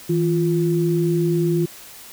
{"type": "tone pair together", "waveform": "sine", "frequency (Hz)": [161.93, 347.1], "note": ["E3", "F4"], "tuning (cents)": [-31, -11], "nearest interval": "octave + minor second", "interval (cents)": 1320, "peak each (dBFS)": -19, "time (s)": [0.09, 1.66], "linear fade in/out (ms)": 10, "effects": ["white hiss -41 dBFS RMS until 2.12 s"]}